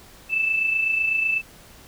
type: tone with amplitude modulation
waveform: sine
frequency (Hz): 2637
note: E7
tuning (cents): 0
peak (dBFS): -17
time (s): 0.29-1.42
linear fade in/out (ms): 50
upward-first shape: sine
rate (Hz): 28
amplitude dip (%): 50
effects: pink hiss -48 dBFS RMS until 1.87 s